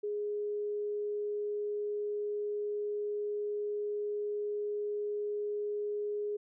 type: tone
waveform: sine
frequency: 415.3 Hz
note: G#4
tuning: in tune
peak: -32 dBFS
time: 0.03-6.37 s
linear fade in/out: 10 ms
effects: none